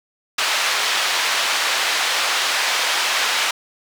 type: band-pass noise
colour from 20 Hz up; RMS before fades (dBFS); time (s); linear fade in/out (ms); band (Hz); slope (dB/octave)
white; -20; 0.38-3.51; 5; 740 to 3900; 12
effects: none